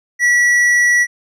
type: tone with tanh clipping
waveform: sine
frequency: 1941 Hz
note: B6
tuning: 31 cents flat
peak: -11 dBFS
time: 0.19-1.07 s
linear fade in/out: 50 ms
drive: 9 dB
effects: none